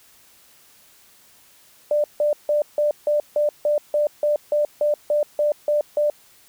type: tone bursts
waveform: sine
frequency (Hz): 593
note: D5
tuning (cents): +17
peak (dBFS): -16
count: 15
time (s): 1.91-6.1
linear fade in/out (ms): 2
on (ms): 130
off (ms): 160
effects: white hiss -53 dBFS RMS until 6.48 s